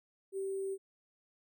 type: tone with sample-and-hold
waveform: sine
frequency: 387.8 Hz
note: G4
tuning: 19 cents flat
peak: -34 dBFS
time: 0.32-0.78 s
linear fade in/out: 50 ms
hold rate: 8820 Hz
effects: none